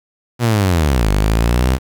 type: linear two-way sweep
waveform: sawtooth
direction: down then up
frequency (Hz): 123.47 to 49.05 to 66.4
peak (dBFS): -8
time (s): 0.39-1.79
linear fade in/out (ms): 50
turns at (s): 1.1
effects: 7-bit